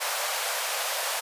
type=high-pass noise; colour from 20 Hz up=pink; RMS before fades=-29 dBFS; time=0-1.21 s; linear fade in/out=20 ms; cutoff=530 Hz; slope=48 dB/octave; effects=resampled to 32000 Hz